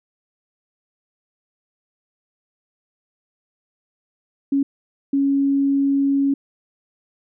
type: tone bursts at uneven times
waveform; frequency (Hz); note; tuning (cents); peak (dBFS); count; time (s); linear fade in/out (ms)
sine; 277.2; C#4; 0; -15; 2; 4.52-4.63 / 5.13-6.34; 5
effects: none